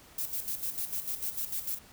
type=noise with tremolo; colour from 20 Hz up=violet; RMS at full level=-33 dBFS; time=0.18-1.79 s; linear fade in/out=5 ms; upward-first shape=square; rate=6.7 Hz; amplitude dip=65%; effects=pink hiss -55 dBFS RMS until 1.92 s